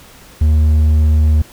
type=tone with hard clipping; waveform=sine; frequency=77 Hz; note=D#2; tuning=17 cents flat; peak=-9 dBFS; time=0.41-1.42 s; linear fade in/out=5 ms; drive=3 dB; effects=pink hiss -41 dBFS RMS until 1.52 s